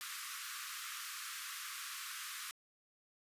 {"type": "high-pass noise", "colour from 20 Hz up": "pink", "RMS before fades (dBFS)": -45, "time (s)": [0.01, 2.51], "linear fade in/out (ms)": 0, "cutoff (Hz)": 1100, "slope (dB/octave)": 96, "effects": ["resampled to 32000 Hz"]}